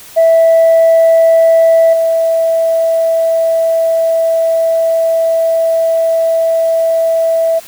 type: tone with level steps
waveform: sine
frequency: 657 Hz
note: E5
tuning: 6 cents flat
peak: -3 / -8 dBFS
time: 0.16-7.6 s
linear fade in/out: 20 ms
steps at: 1.93 s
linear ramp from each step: 5 ms
effects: tanh soft clip ceiling -2 dBFS + white hiss -35 dBFS RMS until 7.67 s